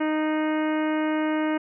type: harmonic tone with a mistuned harmonic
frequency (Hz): 309.4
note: D#4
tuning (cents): -10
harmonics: 1 / 2 / 3 / 4 / 5 / 6 / 7 / 8 / 9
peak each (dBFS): -23 / -30 / -33 / -37 / -36 / -39 / -39 / -45 / -45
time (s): 0-1.58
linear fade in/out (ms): 10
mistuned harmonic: 9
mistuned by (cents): +58
effects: none